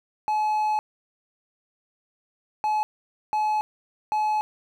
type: tone bursts at uneven times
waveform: triangle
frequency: 854 Hz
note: G#5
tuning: 48 cents sharp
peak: -19 dBFS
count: 4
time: 0.28-0.79 / 2.64-2.83 / 3.33-3.61 / 4.12-4.41 s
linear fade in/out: 0 ms
effects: none